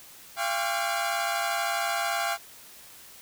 25% pulse tone cluster, 685 / 797 / 1069 / 1146 / 1428 Hz, F5 / G5 / C6 / D6 / F6, -34 / +28 / +37 / -43 / +38 cents, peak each -26 / -27 / -34 / -33 / -33 dBFS, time 0.36-2.38 s, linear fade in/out 50 ms, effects white hiss -49 dBFS RMS until 3.21 s

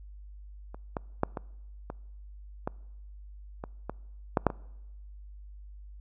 clicks, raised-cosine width 1 ms, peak -29 / -17 / -10 / -19 / -22 / -16 / -22 / -19 / -9 / -7 / -21 dBFS, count 11, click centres 0.745 / 0.968 / 1.234 / 1.372 / 1.901 / 2.675 / 3.639 / 3.896 / 4.372 / 4.467 / 4.502 s, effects noise-tail reverb RT60 1.0 s tail -25 dB re dry + added 50 Hz sine -44 dBFS peak until 6 s

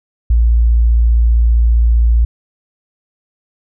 sine tone, 57.6 Hz, A#1, 20 cents flat, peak -7 dBFS, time 0.3-2.25 s, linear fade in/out 5 ms, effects none

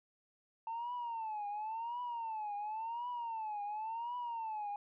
sine tone with vibrato, 895 Hz, A5, 29 cents sharp, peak -36 dBFS, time 0.67-4.76 s, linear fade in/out 2 ms, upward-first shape triangle, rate 0.93 Hz, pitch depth 170 cents each way, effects tanh soft clip ceiling -35 dBFS

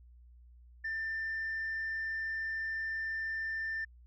sine tone, 1787 Hz, A6, 26 cents sharp, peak -32 dBFS, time 0.84-3.85 s, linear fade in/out 10 ms, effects tanh soft clip ceiling -31 dBFS + added 60 Hz sine -54 dBFS peak until 4.06 s

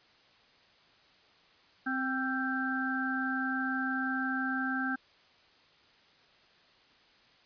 harmonic tone with a mistuned harmonic, 261.6 Hz, C4, in tune, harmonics 1 / 3 / 5 / 6, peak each -33 / -40 / -39 / -33 dBFS, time 1.86-4.96 s, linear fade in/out 10 ms, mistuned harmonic 5, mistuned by +38 cents, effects white hiss -62 dBFS RMS until 7.45 s + resampled to 11025 Hz

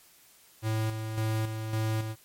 square tone with tremolo, 110 Hz, A2, in tune, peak -27 dBFS, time 0.62-2.16 s, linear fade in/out 50 ms, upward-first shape square, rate 1.8 Hz, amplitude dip 50%, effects white hiss -58 dBFS RMS until 2.24 s + MP3 64 kbps

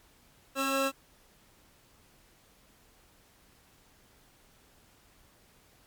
25% pulse tone cluster, 270.8 / 545 / 1339 Hz, C#4 / C#5 / E6, -40 / -29 / +27 cents, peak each -28 dBFS, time 0.55-0.92 s, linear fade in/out 50 ms, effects pink hiss -62 dBFS RMS until 5.86 s + MP3 96 kbps

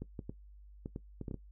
clicks, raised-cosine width 3 ms, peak -27 dBFS, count 9, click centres 0.02 / 0.192 / 0.295 / 0.859 / 0.961 / 1.213 / 1.282 / 1.312 / 1.343 s, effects noise-tail reverb RT60 0.1 s tail -17 dB re dry + added 50 Hz sine -52 dBFS peak until 1.51 s

